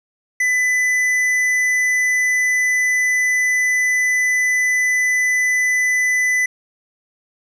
sine tone with tanh clipping, 2000 Hz, B6, 21 cents sharp, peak -16 dBFS, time 0.4-6.46 s, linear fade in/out 5 ms, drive 10 dB, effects none

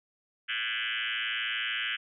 sine tone with frequency modulation, 2319 Hz, D7, 22 cents flat, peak -29 dBFS, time 0.48-1.97 s, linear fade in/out 20 ms, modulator 113 Hz, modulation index 7.6, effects none

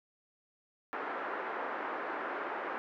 white band-pass noise, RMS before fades -38 dBFS, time 0.93-2.78 s, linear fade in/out 0 ms, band 300 to 1600 Hz, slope 24 dB/octave, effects none

